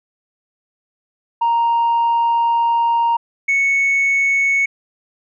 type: tone pair in turn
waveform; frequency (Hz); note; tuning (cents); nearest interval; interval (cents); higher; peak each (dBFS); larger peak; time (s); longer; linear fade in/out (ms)
sine; 932.3 / 2213; A#5 / C#7; 0 / -3; octave + minor third; 1497; second; -11; neither; 1.41-3.17 / 3.48-4.66; first; 10
effects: tanh soft clip ceiling -11 dBFS